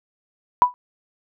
sine tone with exponential decay, 987.8 Hz, B5, in tune, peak -5 dBFS, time 0.62-0.74 s, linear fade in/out 0 ms, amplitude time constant 24 ms, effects none

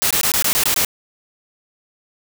white noise bursts, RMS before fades -17 dBFS, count 8, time 0.02-0.848 s, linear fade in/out 0 ms, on 86 ms, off 20 ms, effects none

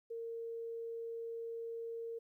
sine tone, 460 Hz, A#4, 23 cents flat, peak -40 dBFS, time 0.1-2.19 s, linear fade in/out 10 ms, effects 13-bit

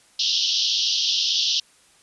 pink band-pass noise, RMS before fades -22 dBFS, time 0.19-1.6 s, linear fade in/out 5 ms, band 2900 to 5800 Hz, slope 96 dB/octave, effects white hiss -56 dBFS RMS until 2.02 s + resampled to 24000 Hz

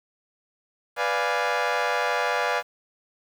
20% pulse chord, B diminished seventh, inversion none, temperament equal, 493.9 / 587.3 / 698.5 / 830.6 Hz, B4 / D5 / F5 / Ab5, 0 / 0 / 0 / 0 cents, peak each -23 dBFS, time 0.96-2.63 s, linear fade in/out 50 ms, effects low-pass 4000 Hz 12 dB/octave + 8-bit

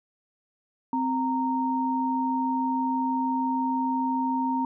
sine tone pair together, 260 / 926.5 Hz, C4 / A#5, -11 / -11 cents, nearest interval octave + minor seventh, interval 2200 cents, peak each -26 dBFS, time 0.93-4.65 s, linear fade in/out 2 ms, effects none

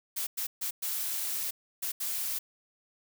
blue noise bursts at uneven times, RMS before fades -33 dBFS, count 6, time 0.16-0.27 / 0.37-0.47 / 0.61-0.71 / 0.82-1.51 / 1.82-1.92 / 2-2.39 s, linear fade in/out 10 ms, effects none

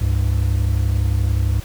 triangle tone pair together, 69 / 100.54 Hz, C#2 / G2, -7 / +44 cents, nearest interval perfect fifth, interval 651 cents, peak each -16 dBFS, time 0.01-1.6 s, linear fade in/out 5 ms, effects pink hiss -39 dBFS RMS until 1.64 s

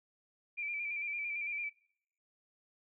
sine tone with vibrato, 2356 Hz, D7, 5 cents sharp, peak -35 dBFS, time 0.57-1.7 s, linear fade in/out 20 ms, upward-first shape square, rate 8.9 Hz, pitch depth 35 cents each way, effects noise-tail reverb RT60 0.7 s tail -24 dB re dry

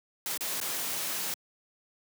white noise with dropouts, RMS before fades -33 dBFS, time 0.26-1.34 s, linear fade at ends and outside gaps 1 ms, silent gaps 0.375-0.408 / 0.602-0.613 s, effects high-pass 150 Hz 12 dB/octave

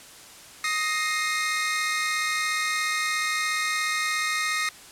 sawtooth tone cluster, 1253 / 1861 / 2113 Hz, D#6 / A#6 / C7, +12 / -3 / +16 cents, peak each -25 dBFS, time 0.64-4.69 s, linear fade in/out 2 ms, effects white hiss -46 dBFS RMS until 4.91 s + low-pass 10000 Hz 12 dB/octave

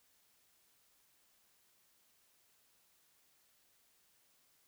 silence, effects white hiss -72 dBFS RMS until 4.67 s

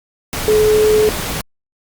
sine tone in noise, 428.1 Hz, A4, 47 cents flat, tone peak -9 dBFS, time 0.48-1.09 s, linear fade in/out 0 ms, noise pink, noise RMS -22 dBFS, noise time 0.33-1.41 s, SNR +10 dB, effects Opus 48 kbps

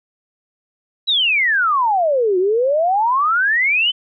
sine exponential two-way sweep, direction down then up, 3989 to 355.3 to 3104 Hz, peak -13 dBFS, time 1.07-3.92 s, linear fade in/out 20 ms, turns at 2.38 s, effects none

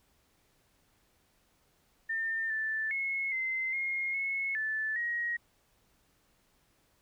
sine tone with pitch steps, 1804 / 1761 / 2177 / 2068 / 2143 / 2186 / 1750 / 1891 Hz, A6 / A6 / C#7 / C7 / C7 / C#7 / A6 / A#6, +43 / +1 / -32 / -21 / +41 / -25 / -10 / +24 cents, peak -30 dBFS, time 2.09-5.37 s, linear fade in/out 10 ms, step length 410 ms, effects pink hiss -70 dBFS RMS until 7.01 s

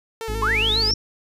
sawtooth tone with vibrato, 440 Hz, A4, in tune, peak -24 dBFS, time 0.21-0.91 s, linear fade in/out 0 ms, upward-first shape square, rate 7.3 Hz, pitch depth 40 cents each way
harmonic tone, 51.91 Hz, G#1, in tune, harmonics 1 / 2 / 4 / 5 / 6 / 7 / 8, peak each -26 / -32 / -38 / -40 / -42 / -43 / -44 dBFS, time 0.28-0.94 s, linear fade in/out 5 ms
sine linear sweep, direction up, 987.8 to 5588 Hz, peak -18 dBFS, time 0.42-0.94 s, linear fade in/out 5 ms
effects resampled to 32000 Hz

